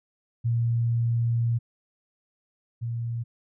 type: tone pair in turn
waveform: sine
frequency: 117.1 / 117.1 Hz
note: A#2 / A#2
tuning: +8 / +8 cents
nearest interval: unison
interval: 0 cents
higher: neither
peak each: -21 / -27 dBFS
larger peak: first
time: 0.44-1.59 / 2.81-3.24 s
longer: first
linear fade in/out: 20 ms
effects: none